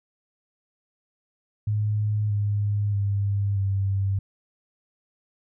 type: tone with pitch steps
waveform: sine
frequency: 105.6 / 102.95 / 100.37 / 97.85 Hz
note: G#2 / G#2 / G2 / G2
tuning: +29 / -15 / +41 / -3 cents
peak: -21 dBFS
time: 1.67-4.19 s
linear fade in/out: 5 ms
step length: 630 ms
effects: none